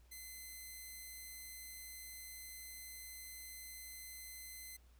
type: tone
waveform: 5% pulse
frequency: 2048 Hz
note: C7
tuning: 38 cents flat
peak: -39 dBFS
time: 0.11-4.77 s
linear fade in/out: 10 ms
effects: added 60 Hz sine -62 dBFS peak until 4.99 s + pink hiss -73 dBFS RMS until 4.99 s